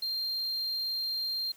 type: tone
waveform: triangle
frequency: 4186 Hz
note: C8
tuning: in tune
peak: -29 dBFS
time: 0.02-1.52 s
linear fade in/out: 5 ms
effects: white hiss -58 dBFS RMS until 1.56 s